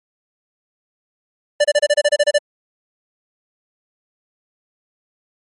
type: tone bursts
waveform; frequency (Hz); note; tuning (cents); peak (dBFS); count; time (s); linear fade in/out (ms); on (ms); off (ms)
square; 587.3; D5; 0; -11; 11; 1.6-2.385; 10; 45; 29
effects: MP3 48 kbps